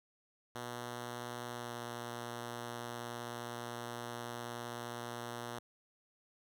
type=tone with pitch glide; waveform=5% pulse; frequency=120.7 to 119.31 Hz; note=B2 to A#2; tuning=-39 to +41 cents; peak=-30 dBFS; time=0.55-5.59 s; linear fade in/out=5 ms; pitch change=-20 cents; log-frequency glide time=1.51-1.72 s; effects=none